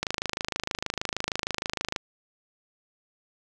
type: click train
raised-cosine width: 0.2 ms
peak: -10 dBFS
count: 52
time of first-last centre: 0.03-1.962 s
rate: 26.4 Hz
effects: none